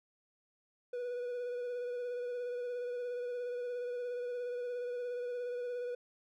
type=tone with vibrato; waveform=triangle; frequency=489.2 Hz; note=B4; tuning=16 cents flat; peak=-34 dBFS; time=0.93-5.95 s; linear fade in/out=5 ms; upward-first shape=sine; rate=17 Hz; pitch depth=24 cents each way; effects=none